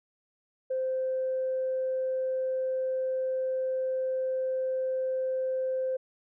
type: tone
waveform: sine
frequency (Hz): 520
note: C5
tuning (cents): -11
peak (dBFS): -26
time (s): 0.7-5.97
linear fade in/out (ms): 10
effects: tanh soft clip ceiling -22 dBFS